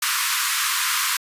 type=high-pass noise; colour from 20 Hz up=pink; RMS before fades=-22 dBFS; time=0.02-1.17 s; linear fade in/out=5 ms; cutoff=1000 Hz; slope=96 dB/octave; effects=resampled to 32000 Hz